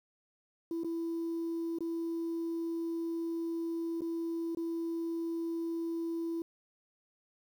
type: tone with dropouts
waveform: sine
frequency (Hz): 332.7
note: E4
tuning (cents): +16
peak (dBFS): -31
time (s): 0.71-6.42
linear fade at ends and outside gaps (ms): 2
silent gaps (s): 0.835-0.845 / 1.786-1.806 / 4.008-4.018 / 4.549-4.571
effects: tanh soft clip ceiling -30 dBFS + 10-bit